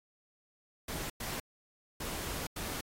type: noise bursts at uneven times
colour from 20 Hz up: pink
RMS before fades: -39 dBFS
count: 4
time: 0.88-1.1 / 1.2-1.4 / 2-2.47 / 2.56-2.81 s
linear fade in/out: 5 ms
effects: AAC 48 kbps